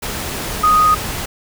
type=tone in noise; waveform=sine; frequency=1244.5 Hz; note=D#6; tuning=in tune; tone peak=-9 dBFS; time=0.63-0.95 s; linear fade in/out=10 ms; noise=pink; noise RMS=-24 dBFS; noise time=0.02-1.26 s; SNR=+12 dB; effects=none